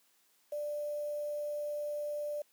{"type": "tone with quantisation", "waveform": "sine", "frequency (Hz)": 590, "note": "D5", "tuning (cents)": 8, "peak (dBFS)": -34, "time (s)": [0.52, 2.42], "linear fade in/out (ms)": 5, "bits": 9, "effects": ["white hiss -70 dBFS RMS until 2.52 s", "high-pass 200 Hz 12 dB/octave"]}